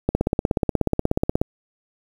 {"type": "click train", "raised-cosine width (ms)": 2, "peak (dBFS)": -5, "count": 23, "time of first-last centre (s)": [0.09, 1.415], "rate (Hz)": 16.6, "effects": ["7-bit"]}